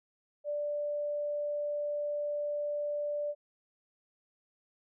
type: tone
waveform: sine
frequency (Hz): 587.3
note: D5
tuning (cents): 0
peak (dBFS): -31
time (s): 0.44-3.35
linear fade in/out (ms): 50
effects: none